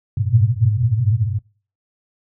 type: band-pass noise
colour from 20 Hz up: white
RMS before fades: -17 dBFS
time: 0.17-1.39 s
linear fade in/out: 2 ms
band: 100 to 120 Hz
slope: 96 dB/octave
effects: noise-tail reverb RT60 0.4 s tail -23 dB re dry